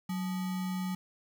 sine tone with sample-and-hold, 185 Hz, F#3, in tune, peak -31 dBFS, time 0.09-0.95 s, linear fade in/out 5 ms, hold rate 1050 Hz, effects none

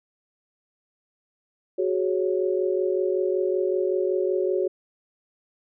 sine chord, F# suspended second, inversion none, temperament equal, 370 / 415.3 / 554.4 Hz, F#4 / G#4 / C#5, 0 / 0 / 0 cents, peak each -23 / -27 / -28 dBFS, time 1.78-4.68 s, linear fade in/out 10 ms, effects none

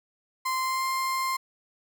35% pulse tone with pitch glide, 1040 to 1052.1 Hz, C6 to C6, -11 to +9 cents, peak -24 dBFS, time 0.45-1.37 s, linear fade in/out 10 ms, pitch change +20 cents, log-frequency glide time 0.6-0.87 s, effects none

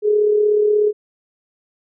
sine tone with amplitude modulation, 420 Hz, G#4, 19 cents sharp, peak -10 dBFS, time 0.02-0.93 s, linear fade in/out 50 ms, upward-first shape sine, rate 36.6 Hz, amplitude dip 45%, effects none

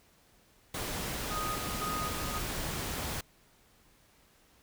pink noise, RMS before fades -36 dBFS, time 0.74-3.21 s, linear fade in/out 5 ms
sine tone with tremolo, 1244.5 Hz, D#6, in tune, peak -34 dBFS, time 1.29-2.41 s, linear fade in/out 50 ms, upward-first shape square, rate 1.9 Hz, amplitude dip 60%
effects pink hiss -64 dBFS RMS until 4.62 s

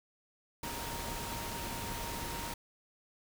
sine tone in noise, 932.3 Hz, A#5, in tune, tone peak -44 dBFS, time 0.63-2.54 s, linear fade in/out 5 ms, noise pink, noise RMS -40 dBFS, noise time 0.63-2.54 s, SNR -7 dB, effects none

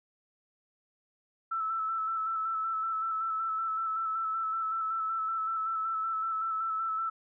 sine tone with vibrato, 1318.5 Hz, E6, in tune, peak -29 dBFS, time 1.51-7.1 s, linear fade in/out 10 ms, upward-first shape square, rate 5.3 Hz, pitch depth 21 cents each way, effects none

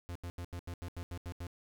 45% pulse tone bursts, 87.31 Hz, F2, in tune, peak -39 dBFS, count 10, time 0.09-1.468 s, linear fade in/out 0 ms, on 64 ms, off 82 ms, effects none

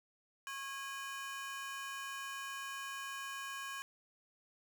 30% pulse ring-modulated tone, 1367 Hz, F6, 37 cents flat, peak -36 dBFS, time 0.47-3.82 s, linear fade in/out 0 ms, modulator 275 Hz, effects 13-bit

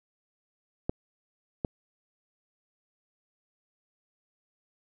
clicks, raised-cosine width 2 ms, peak -14 / -15 dBFS, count 2, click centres 0.895 / 1.648 s, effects none

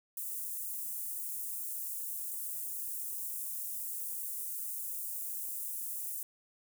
white high-pass noise, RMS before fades -39 dBFS, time 0.17-6.23 s, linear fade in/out 2 ms, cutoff 8700 Hz, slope 24 dB/octave, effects none

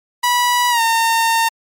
sawtooth tone with pitch glide, 977 to 911.6 Hz, B5 to A#5, -19 to -39 cents, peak -9 dBFS, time 0.23-1.49 s, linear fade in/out 10 ms, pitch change -120 cents, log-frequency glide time 0.7-0.81 s, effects MP3 64 kbps

